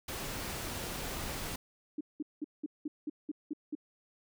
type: noise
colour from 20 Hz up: pink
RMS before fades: -39 dBFS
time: 0.08-1.56 s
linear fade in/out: 5 ms
type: tone bursts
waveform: sine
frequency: 300 Hz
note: D4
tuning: 37 cents sharp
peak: -33 dBFS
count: 9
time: 1.98-3.752 s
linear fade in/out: 5 ms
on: 28 ms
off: 190 ms
effects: none